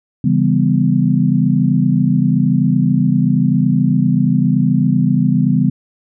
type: chord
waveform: sine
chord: C# half-diminished seventh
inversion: none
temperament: just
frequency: 138.59 / 166.31 / 199.57 / 249.5 Hz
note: C#3 / E3 / G3 / B3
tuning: 0 / +16 / +31 / +18 cents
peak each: -16 dBFS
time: 0.24-5.7 s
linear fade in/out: 5 ms
effects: none